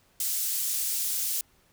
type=high-pass noise; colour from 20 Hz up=pink; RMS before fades=-29 dBFS; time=0.2-1.41 s; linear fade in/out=2 ms; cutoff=7500 Hz; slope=12 dB/octave; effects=pink hiss -64 dBFS RMS until 1.72 s